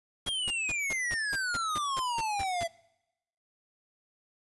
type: noise bursts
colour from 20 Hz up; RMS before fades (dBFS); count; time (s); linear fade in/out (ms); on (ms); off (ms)
pink; -38; 12; 0.26-2.636; 5; 33; 180
type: exponential sweep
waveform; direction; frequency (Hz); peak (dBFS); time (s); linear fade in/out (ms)
square; down; 3316 to 660; -30; 0.26-2.68; 20
type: click train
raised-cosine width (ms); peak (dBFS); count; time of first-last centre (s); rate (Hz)
0.3; -26; 4; 1.11-2.432; 2.27
effects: noise-tail reverb RT60 0.9 s tail -23 dB re dry + resampled to 24000 Hz